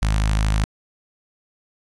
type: tone with notch filter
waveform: sawtooth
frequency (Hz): 52.7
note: G#1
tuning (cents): +26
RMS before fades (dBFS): -19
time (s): 0.02-0.64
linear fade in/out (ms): 0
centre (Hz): 390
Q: 0.54
effects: resampled to 24000 Hz + 9-bit